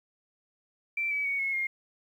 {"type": "tone with pitch steps", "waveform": "sine", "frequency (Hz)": [2342, 2287, 2234, 2181, 2130], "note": ["D7", "D7", "C#7", "C#7", "C7"], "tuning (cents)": [-5, -47, 13, -29, 30], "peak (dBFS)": -27, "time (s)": [0.97, 1.67], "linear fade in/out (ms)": 5, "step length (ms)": 140, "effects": ["10-bit"]}